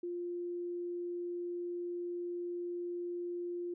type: tone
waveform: sine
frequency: 350 Hz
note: F4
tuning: 4 cents sharp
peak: -36 dBFS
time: 0.03-3.74 s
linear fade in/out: 5 ms
effects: none